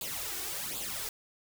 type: noise with flanger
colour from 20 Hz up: white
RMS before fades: -37 dBFS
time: 0.01-1.09 s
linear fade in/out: 2 ms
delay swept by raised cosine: 0.26 to 2.76 ms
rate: 1.3 Hz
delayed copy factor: +0.7
effects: none